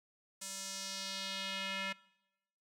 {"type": "tone with band-pass filter sweep", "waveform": "square", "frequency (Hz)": 193.7, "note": "G3", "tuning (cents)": -20, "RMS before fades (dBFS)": -41, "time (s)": [0.41, 1.93], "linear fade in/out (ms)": 10, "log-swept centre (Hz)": [7900, 2300], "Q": 1.8, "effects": ["noise-tail reverb RT60 0.9 s tail -22 dB re dry"]}